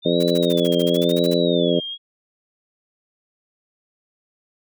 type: tone with vibrato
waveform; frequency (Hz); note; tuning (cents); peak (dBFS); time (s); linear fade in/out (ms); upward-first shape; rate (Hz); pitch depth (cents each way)
sine; 3561; A7; +20; -27; 0.02-1.98; 50; sine; 0.96; 180
type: harmonic tone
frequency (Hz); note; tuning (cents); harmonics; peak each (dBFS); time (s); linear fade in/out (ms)
85.8; F2; -30; 2 / 3 / 4 / 5 / 6 / 7; -23 / -23 / -23 / -23 / -23 / -23; 0.05-1.8; 10
type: noise bursts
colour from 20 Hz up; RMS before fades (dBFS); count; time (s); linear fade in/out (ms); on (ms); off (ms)
white; -35; 16; 0.2-1.342; 5; 32; 42
effects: none